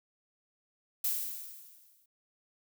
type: noise with exponential decay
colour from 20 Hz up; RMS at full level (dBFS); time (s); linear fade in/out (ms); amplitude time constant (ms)
violet; -29; 1.04-2.06; 5; 220
effects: none